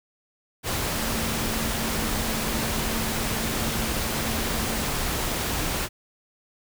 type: tone in noise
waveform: sine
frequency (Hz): 224.2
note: A3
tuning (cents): +33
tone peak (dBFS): -33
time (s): 0.95-4.86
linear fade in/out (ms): 50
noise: pink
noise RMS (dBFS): -27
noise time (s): 0.63-5.89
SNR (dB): -9
effects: none